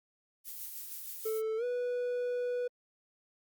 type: noise with tremolo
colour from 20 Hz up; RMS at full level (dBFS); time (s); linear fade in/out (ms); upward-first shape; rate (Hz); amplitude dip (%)
violet; -41; 0.44-1.42; 50; sine; 6.4; 35
type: tone with pitch glide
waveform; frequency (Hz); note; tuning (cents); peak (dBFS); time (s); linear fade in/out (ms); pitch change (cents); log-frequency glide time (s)
triangle; 440 to 491; A4 to B4; 0 to -10; -29; 1.25-2.68; 10; +190; 1.57-1.64
effects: Opus 48 kbps